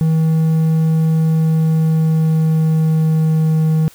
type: tone with pitch glide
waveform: triangle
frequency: 160 to 157.98 Hz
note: D#3 to D#3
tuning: +49 to +27 cents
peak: -9 dBFS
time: 0.01-3.88 s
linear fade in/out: 0 ms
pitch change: -22 cents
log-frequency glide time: 1.25-3.73 s
effects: white hiss -45 dBFS RMS until 3.94 s